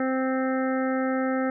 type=harmonic tone; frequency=261.6 Hz; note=C4; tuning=in tune; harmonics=1 / 2 / 3 / 5 / 6 / 7 / 8; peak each=-25 / -28 / -34 / -34 / -38 / -38 / -43 dBFS; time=0-1.5 s; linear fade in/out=2 ms; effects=none